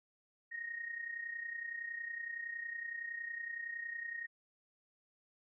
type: tone with amplitude modulation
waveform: sine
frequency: 1864.7 Hz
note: A#6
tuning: in tune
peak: -37 dBFS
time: 0.51-4.27 s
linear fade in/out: 20 ms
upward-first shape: sine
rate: 30.8 Hz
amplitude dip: 65%
effects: none